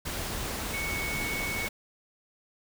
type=tone in noise; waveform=sine; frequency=2217 Hz; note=C#7; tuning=in tune; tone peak=-32 dBFS; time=0.73-1.68 s; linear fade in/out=10 ms; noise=pink; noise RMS=-34 dBFS; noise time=0.05-1.69 s; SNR=-1 dB; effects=none